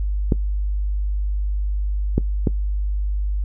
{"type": "clicks", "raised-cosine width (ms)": 3, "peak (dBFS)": -4, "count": 3, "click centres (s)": [0.322, 2.18, 2.472], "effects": ["noise-tail reverb RT60 0.1 s tail -19 dB re dry", "added 50 Hz sine -19 dBFS peak until 3.44 s"]}